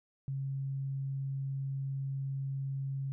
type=tone; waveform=sine; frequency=136.2 Hz; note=C#3; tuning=30 cents flat; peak=-33 dBFS; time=0.28-3.12 s; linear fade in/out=0 ms; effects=none